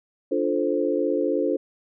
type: chord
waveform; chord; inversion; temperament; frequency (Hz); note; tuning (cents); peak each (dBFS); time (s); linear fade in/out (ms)
sine; D minor seventh; none; equal; 293.7 / 349.2 / 440 / 523.3; D4 / F4 / A4 / C5; 0 / 0 / 0 / 0; -26; 0.31-1.57; 10
effects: none